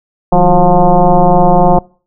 sine tone with frequency modulation, 361.7 Hz, F#4, 39 cents flat, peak -4 dBFS, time 0.32-1.79 s, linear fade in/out 5 ms, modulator 175 Hz, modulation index 3, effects noise-tail reverb RT60 0.4 s tail -25 dB re dry

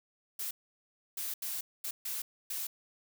blue noise bursts at uneven times, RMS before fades -37 dBFS, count 6, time 0.39-0.51 / 1.17-1.34 / 1.42-1.61 / 1.84-1.91 / 2.05-2.22 / 2.5-2.67 s, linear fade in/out 5 ms, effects none

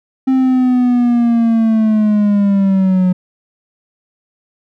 triangle linear sweep, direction down, 264.2 to 181.2 Hz, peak -7 dBFS, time 0.27-3.13 s, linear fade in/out 10 ms, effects none

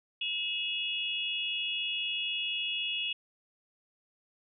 sine tone cluster, 2589 / 2865 / 3380 Hz, E7 / F7 / G#7, -32 / +44 / +30 cents, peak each -36 / -33 / -37 dBFS, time 0.21-3.13 s, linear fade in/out 5 ms, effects none

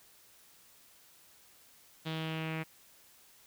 sawtooth tone with low-pass filter sweep, 159.7 Hz, D#3, 45 cents sharp, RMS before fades -37 dBFS, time 2.05-2.64 s, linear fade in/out 20 ms, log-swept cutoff 3600 to 2300 Hz, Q 3.7, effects white hiss -61 dBFS RMS until 3.46 s

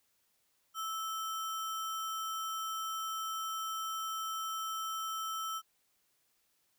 sine tone with sample-and-hold, 1311 Hz, E6, 10 cents flat, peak -35 dBFS, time 0.74-5.62 s, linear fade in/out 50 ms, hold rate 4410 Hz, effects white hiss -75 dBFS RMS until 6.78 s

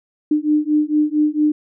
sine beating tone pair, 299.5 / 303.9 Hz, D4 / D#4, +34 / -41 cents, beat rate 4.4 Hz, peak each -17 dBFS, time 0.31-1.52 s, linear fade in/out 5 ms, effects none

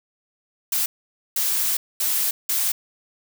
blue noise bursts at uneven times, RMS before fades -22 dBFS, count 4, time 0.72-0.86 / 1.36-1.77 / 2-2.31 / 2.49-2.72 s, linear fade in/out 5 ms, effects none

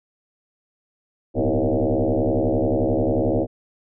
sine tone with frequency modulation, 113.1 Hz, A2, 48 cents sharp, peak -17 dBFS, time 1.34-3.47 s, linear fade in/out 50 ms, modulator 71.7 Hz, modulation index 7.5, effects none

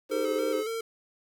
triangle chord, Ab major seventh, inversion second, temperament just, 311.5 / 389.3 / 415.3 / 519.1 Hz, Eb4 / G4 / Ab4 / C5, +2 / -12 / 0 / -14 cents, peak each -31 / -33 / -34 / -28 dBFS, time 0.09-0.64 s, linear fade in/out 50 ms
square tone with vibrato, 442.4 Hz, A4, 9 cents sharp, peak -31 dBFS, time 0.11-0.81 s, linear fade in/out 5 ms, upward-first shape square, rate 3.6 Hz, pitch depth 45 cents each way
effects 9-bit

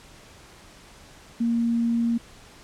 sine tone, 233.1 Hz, A#3, in tune, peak -20 dBFS, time 1.4-2.18 s, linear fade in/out 10 ms, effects pink hiss -49 dBFS RMS until 2.63 s + low-pass 9000 Hz 12 dB/octave

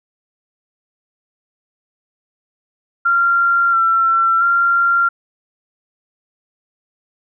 sine tone with pitch steps, 1383 / 1349 / 1383 Hz, F6 / E6 / F6, -17 / +40 / -17 cents, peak -11 dBFS, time 3.05-5.09 s, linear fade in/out 10 ms, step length 680 ms, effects none

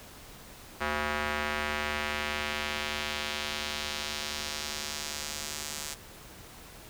square tone with band-pass filter sweep, 75 Hz, D2, 37 cents sharp, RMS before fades -34 dBFS, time 0.8-5.95 s, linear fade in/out 20 ms, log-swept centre 1500 to 7800 Hz, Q 1.1, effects pink hiss -49 dBFS RMS until 6.89 s

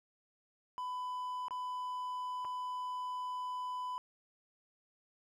triangle tone with dropouts, 1000 Hz, B5, 21 cents sharp, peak -35 dBFS, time 0.78-3.98 s, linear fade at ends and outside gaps 0 ms, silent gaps 1.483-1.508 / 2.447-2.451 s, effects none

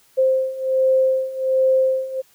sine beating tone pair, 523.3 / 524.6 Hz, C5 / C5, 0 / +4 cents, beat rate 1.3 Hz, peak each -20 / -17 dBFS, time 0.17-2.22 s, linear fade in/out 20 ms, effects white hiss -56 dBFS RMS until 2.34 s

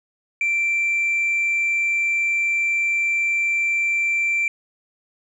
sine tone, 2349 Hz, D7, in tune, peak -16 dBFS, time 0.41-4.48 s, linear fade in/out 2 ms, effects tanh soft clip ceiling -16 dBFS

